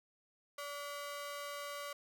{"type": "ring-modulated tone", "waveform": "sawtooth", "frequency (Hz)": 862, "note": "A5", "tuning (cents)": -36, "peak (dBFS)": -35, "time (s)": [0.58, 1.93], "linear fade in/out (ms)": 5, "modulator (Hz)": 287, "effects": []}